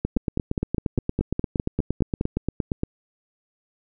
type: two click trains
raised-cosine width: 3 ms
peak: -10 / -10 dBFS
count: 11 / 25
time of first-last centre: 0.17-2.211 / 0.05-2.834 s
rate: 4.9 / 8.62 Hz
effects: none